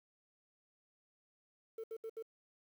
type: tone bursts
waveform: triangle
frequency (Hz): 447.4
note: A4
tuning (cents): +29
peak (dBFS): -38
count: 4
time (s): 1.78-2.225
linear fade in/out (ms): 5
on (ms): 58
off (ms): 71
effects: tanh soft clip ceiling -37 dBFS + 11-bit